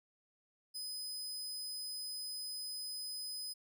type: tone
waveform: sawtooth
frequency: 5020 Hz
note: D#8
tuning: 15 cents sharp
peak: -38 dBFS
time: 0.74-3.54 s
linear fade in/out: 20 ms
effects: none